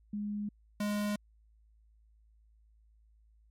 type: tone pair in turn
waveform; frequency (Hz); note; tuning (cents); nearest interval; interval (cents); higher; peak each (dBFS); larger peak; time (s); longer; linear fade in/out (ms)
sine / square; 207.1 / 207.1; G#3 / G#3; -5 / -5; unison; 0; neither; -33 / -31; second; 0.13-0.49 / 0.8-1.16; neither; 5
effects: added 54 Hz sine -61 dBFS peak until 3.5 s + MP3 64 kbps